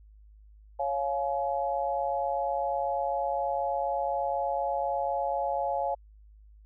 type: chord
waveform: sine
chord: Db major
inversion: none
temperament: equal with one note detuned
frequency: 554.4 / 698.5 / 846.6 Hz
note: Db5 / F5 / Ab5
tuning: 0 / 0 / +33 cents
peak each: -31 dBFS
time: 0.79-5.95 s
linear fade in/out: 10 ms
effects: added 52 Hz sine -51 dBFS peak until 6.65 s